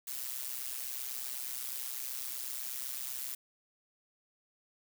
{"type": "noise with amplitude modulation", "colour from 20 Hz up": "blue", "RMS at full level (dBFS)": -36, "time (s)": [0.07, 3.35], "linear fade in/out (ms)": 5, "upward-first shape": "sine", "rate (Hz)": 128, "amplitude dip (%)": 80, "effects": []}